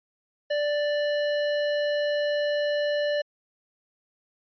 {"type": "tone", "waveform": "square", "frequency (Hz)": 587.3, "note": "D5", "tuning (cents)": 0, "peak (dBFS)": -24, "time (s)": [0.5, 3.22], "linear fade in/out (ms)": 10, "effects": ["resampled to 11025 Hz"]}